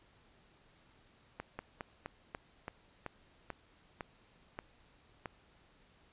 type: slowing click train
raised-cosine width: 0.5 ms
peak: -25 dBFS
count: 11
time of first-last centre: 1.4-5.258 s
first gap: 190 ms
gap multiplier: 1.15
effects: pink hiss -66 dBFS RMS until 6.12 s + resampled to 8000 Hz